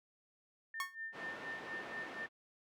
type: tone with tremolo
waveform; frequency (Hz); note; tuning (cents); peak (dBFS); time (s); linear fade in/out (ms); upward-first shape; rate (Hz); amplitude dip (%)
sine; 1800; A6; +39; -40; 0.74-2.26; 2; sine; 4.2; 85
type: tone with exponential decay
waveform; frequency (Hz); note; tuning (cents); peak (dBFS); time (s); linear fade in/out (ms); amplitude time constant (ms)
sawtooth; 1100; C#6; -14; -30; 0.8-0.95; 1; 31
type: band-pass noise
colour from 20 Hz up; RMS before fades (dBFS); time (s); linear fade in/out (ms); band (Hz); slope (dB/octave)
pink; -49; 1.12-2.29; 50; 280 to 2400; 12
effects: none